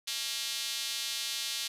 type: tone with high-pass filter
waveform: square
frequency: 126.2 Hz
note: B2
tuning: 38 cents sharp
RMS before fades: -35 dBFS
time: 0.07-1.68 s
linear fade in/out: 10 ms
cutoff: 3700 Hz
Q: 1.7
effects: resampled to 32000 Hz